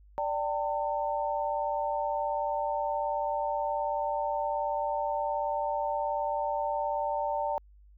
sine chord, D suspended fourth, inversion none, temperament equal with one note detuned, 587.3 / 784 / 902.7 Hz, D5 / G5 / A5, 0 / 0 / +44 cents, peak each -32 / -34 / -31 dBFS, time 0.18-7.58 s, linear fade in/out 0 ms, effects added 50 Hz sine -53 dBFS peak until 7.97 s

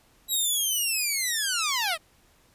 10% pulse linear sweep, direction down, 3902 to 598 Hz, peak -16 dBFS, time 0.28-1.98 s, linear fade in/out 50 ms, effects pink hiss -61 dBFS RMS until 2.54 s + resampled to 32000 Hz

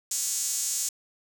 sawtooth tone with high-pass filter, 277.2 Hz, C#4, in tune, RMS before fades -29 dBFS, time 0.11-0.89 s, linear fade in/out 5 ms, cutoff 7000 Hz, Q 3.1, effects 9-bit

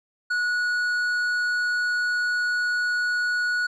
sine tone with tanh clipping, 1462 Hz, F#6, 21 cents flat, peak -23 dBFS, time 0.3-3.67 s, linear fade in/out 10 ms, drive 8 dB, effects none

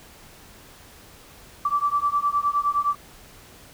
sine beating tone pair, 1157 / 1166.7 Hz, D6 / D6, -26 / -12 cents, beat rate 9.7 Hz, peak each -23 dBFS, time 1.65-2.95 s, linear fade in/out 5 ms, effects pink hiss -48 dBFS RMS until 3.73 s

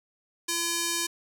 square tone with band-pass filter, 340 Hz, F4, 46 cents flat, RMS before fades -29 dBFS, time 0.48-1.07 s, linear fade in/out 10 ms, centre 7300 Hz, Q 0.86, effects none

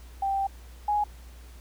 sine tone pair in turn, 784 / 831.9 Hz, G5 / G#5, 0 / +3 cents, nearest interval minor second, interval 103 cents, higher second, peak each -24 / -22 dBFS, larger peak second, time 0.22-0.47 / 0.88-1.04 s, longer first, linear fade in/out 5 ms, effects added 60 Hz sine -44 dBFS peak until 1.6 s + pink hiss -55 dBFS RMS until 1.6 s

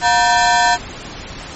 30% pulse ring-modulated tone, 830.6 Hz, G#5, in tune, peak -5 dBFS, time 0.01-0.78 s, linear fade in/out 50 ms, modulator 119 Hz, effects pink hiss -31 dBFS RMS until 1.55 s + MP3 32 kbps

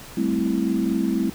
sine chord, A minor seventh, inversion third, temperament equal, 196 / 220 / 261.6 / 329.6 Hz, G3 / A3 / C4 / E4, 0 / 0 / 0 / 0 cents, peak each -25 dBFS, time 0.17-1.3 s, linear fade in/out 5 ms, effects pink hiss -41 dBFS RMS until 1.34 s

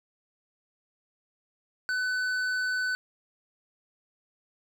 sine tone with hard clipping, 1504 Hz, F#6, 28 cents sharp, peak -28 dBFS, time 1.89-2.95 s, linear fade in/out 0 ms, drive 8 dB, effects none

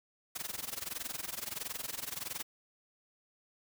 white noise with amplitude modulation, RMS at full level -37 dBFS, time 0.35-2.43 s, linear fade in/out 10 ms, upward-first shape sine, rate 21.5 Hz, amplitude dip 90%, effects none

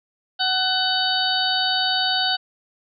harmonic tone, 750 Hz, F#5, 23 cents sharp, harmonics 1 / 2 / 4 / 5 / 6, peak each -25 / -25 / -25 / -25 / -25 dBFS, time 0.39-2.37 s, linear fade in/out 20 ms, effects none

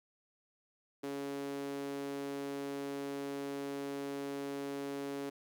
sawtooth tone with high-pass filter, 140 Hz, C#3, 18 cents sharp, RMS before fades -40 dBFS, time 1.03-5.3 s, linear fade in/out 10 ms, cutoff 340 Hz, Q 7.4, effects none

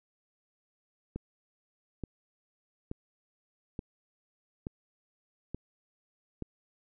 click train, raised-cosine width 3 ms, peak -23 dBFS, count 7, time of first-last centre 1.16-6.423 s, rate 1.14 Hz, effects none

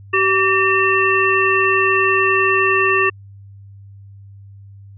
harmonic tone with a mistuned harmonic, 384.8 Hz, G4, 32 cents flat, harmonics 1 / 3 / 5 / 7, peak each -18 / -18 / -18 / -18 dBFS, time 0.13-3.1 s, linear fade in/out 10 ms, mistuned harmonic 5, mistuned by -100 cents, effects added 99 Hz sine -37 dBFS peak until 4.97 s

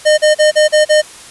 square tone bursts, 610 Hz, D#5, 34 cents flat, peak -7 dBFS, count 6, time 0.05-1.02 s, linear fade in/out 20 ms, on 130 ms, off 38 ms, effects white hiss -35 dBFS RMS until 1.3 s + resampled to 24000 Hz

